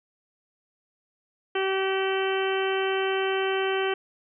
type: harmonic tone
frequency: 384.3 Hz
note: G4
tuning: 34 cents flat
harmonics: 1 / 2 / 3 / 4 / 5 / 6 / 7 / 8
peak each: -25 / -32 / -35 / -33 / -37 / -38 / -36 / -35 dBFS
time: 1.55-3.94 s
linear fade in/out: 5 ms
effects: none